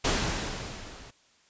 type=noise with level ramp; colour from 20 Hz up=pink; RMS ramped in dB=-24 to -48 dBFS; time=0.04-1.11 s; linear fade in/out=10 ms; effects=white hiss -63 dBFS RMS until 1.49 s + resampled to 16000 Hz